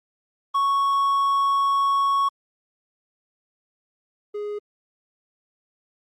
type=tone pair in turn; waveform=triangle; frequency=1108.7 / 415.3 Hz; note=C#6 / G#4; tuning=0 / 0 cents; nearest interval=octave + perfect fourth; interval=1700 cents; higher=first; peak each=-16 / -25 dBFS; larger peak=first; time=0.54-2.29 / 4.34-4.59 s; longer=first; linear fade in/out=10 ms; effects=Opus 24 kbps